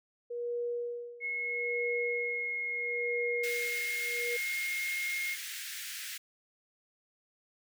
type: tone with tremolo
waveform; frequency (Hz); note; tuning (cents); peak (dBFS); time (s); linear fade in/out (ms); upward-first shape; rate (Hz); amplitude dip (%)
sine; 478.8; A#4; +46; -31; 0.3-4.37; 10; sine; 0.76; 90
type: tone with pitch glide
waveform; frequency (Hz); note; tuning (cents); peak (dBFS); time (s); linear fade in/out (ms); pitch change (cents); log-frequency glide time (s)
sine; 2175 to 2143; C#7 to C7; -33 to +41; -32; 1.2-5.37; 50; -26; 1.34-3.56
type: high-pass noise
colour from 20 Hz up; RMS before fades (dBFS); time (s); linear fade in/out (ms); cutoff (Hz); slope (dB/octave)
pink; -41; 3.43-6.18; 10; 1600; 48
effects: none

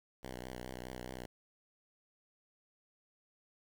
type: tone with vibrato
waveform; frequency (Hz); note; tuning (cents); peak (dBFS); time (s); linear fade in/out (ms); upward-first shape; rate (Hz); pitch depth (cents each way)
5% pulse; 62.6; B1; +24; -32; 0.23-1.26; 5; triangle; 4.8; 66
effects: 12-bit

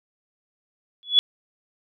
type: tone with exponential growth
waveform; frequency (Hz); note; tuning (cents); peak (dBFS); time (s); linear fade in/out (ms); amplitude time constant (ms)
sine; 3400; G#7; +40; -8; 1.03-1.19; 0; 33
effects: none

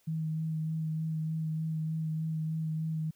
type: tone with vibrato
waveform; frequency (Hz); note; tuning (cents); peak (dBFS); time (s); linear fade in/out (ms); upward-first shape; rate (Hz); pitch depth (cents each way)
sine; 158.6; D#3; +33; -30; 0.07-3.11; 10; sine; 3.3; 16
effects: white hiss -69 dBFS RMS until 3.15 s

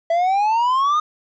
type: exponential sweep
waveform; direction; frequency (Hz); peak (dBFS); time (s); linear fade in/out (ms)
triangle; up; 659.3 to 1245; -13; 0.1-1; 5
effects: resampled to 16000 Hz + 9-bit

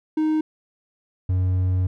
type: tone pair in turn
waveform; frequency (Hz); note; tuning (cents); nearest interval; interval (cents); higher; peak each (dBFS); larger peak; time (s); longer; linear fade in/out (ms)
triangle; 311.1 / 92.14; D#4 / F#2; 0 / -7; octave + major sixth; 2107; first; -16; neither; 0.17-0.41 / 1.29-1.87; second; 5
effects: none

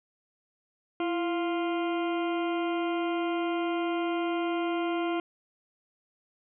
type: harmonic tone with a mistuned harmonic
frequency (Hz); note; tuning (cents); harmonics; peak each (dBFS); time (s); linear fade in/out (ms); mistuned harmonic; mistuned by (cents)
349.2; F4; 0; 1 / 2 / 3 / 4 / 6 / 7 / 8 / 9; -28 / -34 / -38 / -40 / -44 / -45 / -46 / -47; 1-5.2; 2; 1; -62
effects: none

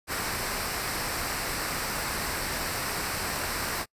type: noise with comb filter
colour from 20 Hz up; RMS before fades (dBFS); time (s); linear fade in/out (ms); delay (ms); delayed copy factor
pink; -31; 0.07-3.86; 50; 0.3; -0.5
effects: noise-tail reverb RT60 0.1 s tail -26 dB re dry + resampled to 32000 Hz

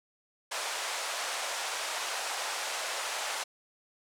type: band-pass noise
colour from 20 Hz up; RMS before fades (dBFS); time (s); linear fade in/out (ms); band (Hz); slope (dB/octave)
pink; -35; 0.51-3.44; 10; 600 to 9600; 24
effects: none

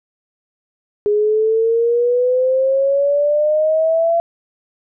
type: exponential sweep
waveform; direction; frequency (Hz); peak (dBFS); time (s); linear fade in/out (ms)
sine; up; 412.3 to 680; -12; 1.06-4.2; 0
effects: none

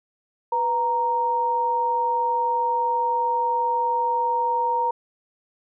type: tone pair together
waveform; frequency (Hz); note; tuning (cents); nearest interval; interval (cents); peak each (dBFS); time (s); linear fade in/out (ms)
sine; 493.9 / 932.4; B4 / A#5; 0 / 0; major seventh; 1100; -28 / -20; 0.52-4.91; 5
effects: none

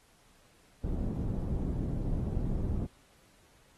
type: low-pass noise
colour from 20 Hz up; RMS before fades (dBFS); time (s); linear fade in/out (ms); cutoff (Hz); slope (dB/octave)
pink; -32; 0.83-2.87; 20; 260; 12
effects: pink hiss -64 dBFS RMS until 3.77 s + AAC 32 kbps

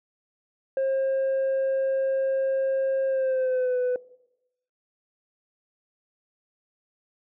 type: tone with pitch glide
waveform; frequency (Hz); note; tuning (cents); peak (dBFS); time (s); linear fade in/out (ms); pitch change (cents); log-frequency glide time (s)
sine; 535 to 499.2; C5 to B4; +38 to +19; -19; 0.77-3.96; 2; -119; 3.07-3.78
effects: noise-tail reverb RT60 0.9 s tail -21 dB re dry + tanh soft clip ceiling -21 dBFS

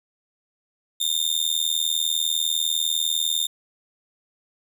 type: tone with amplitude modulation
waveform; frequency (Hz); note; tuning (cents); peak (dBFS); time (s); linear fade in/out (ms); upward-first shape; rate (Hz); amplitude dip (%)
sawtooth; 3630; A#7; -47; -14; 1-3.47; 10; sine; 80; 100
effects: none

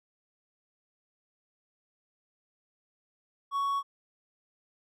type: tone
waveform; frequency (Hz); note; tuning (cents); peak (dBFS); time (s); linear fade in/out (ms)
triangle; 1115; C#6; +10; -25; 3.51-3.83; 50
effects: none

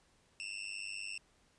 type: tone with amplitude modulation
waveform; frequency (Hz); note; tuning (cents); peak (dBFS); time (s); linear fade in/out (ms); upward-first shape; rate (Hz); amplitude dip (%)
sawtooth; 2686; E7; +32; -33; 0.4-1.18; 0; sine; 99.8; 100
effects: pink hiss -70 dBFS RMS until 1.58 s + resampled to 22050 Hz

